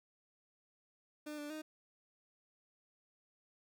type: tone with pitch steps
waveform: 30% pulse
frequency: 300 / 293.7 / 309.8 Hz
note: D4 / D4 / D#4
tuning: +37 / 0 / -7 cents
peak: -40 dBFS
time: 1.26-1.62 s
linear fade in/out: 10 ms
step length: 120 ms
effects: none